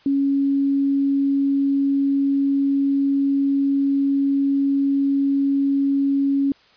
sine tone, 277.2 Hz, C#4, in tune, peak -16 dBFS, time 0.06-6.52 s, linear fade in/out 2 ms, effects white hiss -54 dBFS RMS until 6.76 s + resampled to 11025 Hz

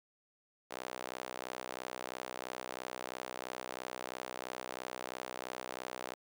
sawtooth tone with high-pass filter, 63 Hz, B1, 35 cents sharp, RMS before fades -44 dBFS, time 0.7-6.15 s, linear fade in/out 20 ms, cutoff 560 Hz, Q 1.1, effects none

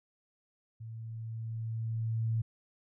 sine tone with level ramp, 112.8 Hz, A2, 44 cents sharp, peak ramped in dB -41 to -27 dBFS, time 0.8-2.42 s, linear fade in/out 10 ms, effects none

